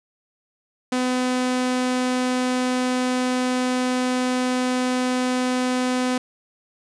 sawtooth tone, 252.6 Hz, B3, 39 cents sharp, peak -16 dBFS, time 0.92-6.18 s, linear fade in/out 5 ms, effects resampled to 22050 Hz + 8-bit

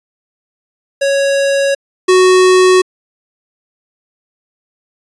square tone pair in turn, 554.4 / 370 Hz, C#5 / F#4, 0 / 0 cents, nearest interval perfect fifth, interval 700 cents, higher first, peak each -11 / -6 dBFS, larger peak second, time 1.01-1.75 / 2.08-2.82 s, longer neither, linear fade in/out 10 ms, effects resampled to 22050 Hz

